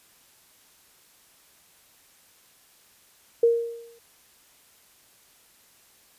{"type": "tone with exponential decay", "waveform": "sine", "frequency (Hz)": 466.2, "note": "A#4", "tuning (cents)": 0, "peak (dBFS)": -13, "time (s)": [3.43, 3.99], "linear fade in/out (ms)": 5, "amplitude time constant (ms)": 120, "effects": ["white hiss -58 dBFS RMS until 6.18 s", "resampled to 32000 Hz"]}